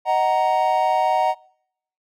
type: chord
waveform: triangle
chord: D# minor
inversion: none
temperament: just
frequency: 622.3 / 746.7 / 933.4 Hz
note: D#5 / F#5 / A#5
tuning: 0 / +16 / +2 cents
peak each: -21 / -17 / -19 dBFS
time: 0.05-1.35 s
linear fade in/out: 50 ms
effects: noise-tail reverb RT60 0.7 s tail -26 dB re dry